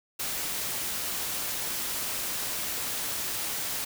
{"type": "noise", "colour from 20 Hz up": "white", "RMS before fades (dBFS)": -32, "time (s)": [0.19, 3.85], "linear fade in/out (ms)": 10, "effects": []}